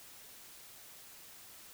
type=silence; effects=white hiss -54 dBFS RMS until 1.73 s